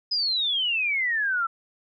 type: exponential sweep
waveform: sine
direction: down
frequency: 5070 to 1318.5 Hz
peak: -22 dBFS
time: 0.11-1.47 s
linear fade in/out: 10 ms
effects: none